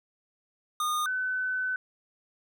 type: tone pair in turn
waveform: square / sine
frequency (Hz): 1225 / 1510.6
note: D#6 / F#6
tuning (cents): -27 / +35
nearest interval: major third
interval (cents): 362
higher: second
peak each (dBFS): -27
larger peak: neither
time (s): 0.8-1.06 / 1.06-1.76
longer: second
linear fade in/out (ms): 2
effects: none